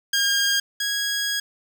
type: tone pair in turn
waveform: 15% pulse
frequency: 1617 / 1650 Hz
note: G#6 / G#6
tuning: -47 / -12 cents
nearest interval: unison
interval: 35 cents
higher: second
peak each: -12 / -16 dBFS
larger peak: first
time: 0.13-0.6 / 0.8-1.4 s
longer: second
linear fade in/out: 5 ms
effects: none